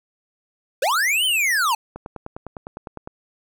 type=linear two-way sweep; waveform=square; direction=up then down; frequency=464.4 to 3136 to 833 Hz; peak=-18 dBFS; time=0.82-1.75 s; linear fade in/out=5 ms; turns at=1.25 s
type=click train; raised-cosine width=1 ms; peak=-19 dBFS; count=12; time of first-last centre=1.96-3.074 s; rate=9.87 Hz
effects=none